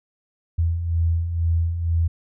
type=beating tone pair; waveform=sine; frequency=81.8 / 83.9 Hz; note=E2 / E2; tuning=-13 / +31 cents; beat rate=2.1 Hz; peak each=-27 / -19 dBFS; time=0.58-2.08 s; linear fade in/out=10 ms; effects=none